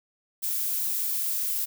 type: noise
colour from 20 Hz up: violet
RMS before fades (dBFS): -28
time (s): 0.42-1.66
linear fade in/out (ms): 20
effects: none